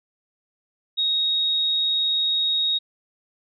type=tone; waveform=sine; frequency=3761 Hz; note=A#7; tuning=15 cents sharp; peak=-19 dBFS; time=0.97-2.79 s; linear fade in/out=20 ms; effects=none